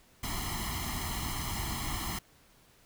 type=noise with comb filter; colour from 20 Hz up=pink; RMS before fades=-35 dBFS; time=0.23-2.19 s; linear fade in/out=5 ms; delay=0.97 ms; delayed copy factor=+1; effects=pink hiss -62 dBFS RMS until 2.85 s